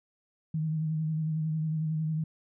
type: tone with vibrato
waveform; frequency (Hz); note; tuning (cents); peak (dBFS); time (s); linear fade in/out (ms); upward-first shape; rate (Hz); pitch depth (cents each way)
sine; 157.1; D#3; +17; -27; 0.54-2.24; 5; sine; 11; 34
effects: none